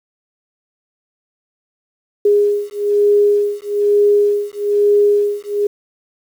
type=beating tone pair; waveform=sine; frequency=410.6 / 411.7 Hz; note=G#4 / G#4; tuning=-20 / -15 cents; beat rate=1.1 Hz; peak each=-14 dBFS; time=2.25-5.67 s; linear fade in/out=5 ms; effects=7-bit